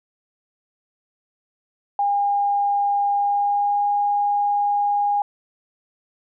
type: tone with pitch glide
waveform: sine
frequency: 810 to 817.5 Hz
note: G#5 to G#5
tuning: -43 to -28 cents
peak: -17 dBFS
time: 1.99-5.22 s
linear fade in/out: 2 ms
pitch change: +15 cents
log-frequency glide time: 3.16-3.85 s
effects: none